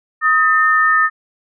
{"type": "tone pair together", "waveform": "sine", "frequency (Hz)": [1259.2, 1801], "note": ["D#6", "A6"], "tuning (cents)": [20, 40], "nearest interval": "tritone", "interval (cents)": 620, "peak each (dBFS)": -13, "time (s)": [0.21, 1.1], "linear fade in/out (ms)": 50, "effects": []}